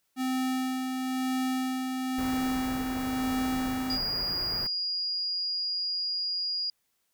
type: tone with tremolo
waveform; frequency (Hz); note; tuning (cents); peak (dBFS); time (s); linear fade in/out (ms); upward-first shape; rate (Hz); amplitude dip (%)
square; 258.6; C4; -20; -27; 0.16-3.99; 50; sine; 1; 35
type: band-stop noise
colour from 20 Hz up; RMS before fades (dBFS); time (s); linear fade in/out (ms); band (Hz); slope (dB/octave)
pink; -39; 2.18-4.67; 5; 2100 to 13000; 24
type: tone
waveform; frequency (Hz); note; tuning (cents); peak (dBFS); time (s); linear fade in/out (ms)
sine; 4859; D#8; -42; -28; 3.9-6.7; 2
effects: white hiss -75 dBFS RMS until 7.13 s